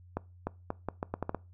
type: accelerating click train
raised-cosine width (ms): 1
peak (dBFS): -18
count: 9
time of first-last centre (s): 0.17-1.347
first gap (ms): 300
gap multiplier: 0.78
effects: noise-tail reverb RT60 0.3 s tail -22 dB re dry + added 89 Hz sine -52 dBFS peak until 1.53 s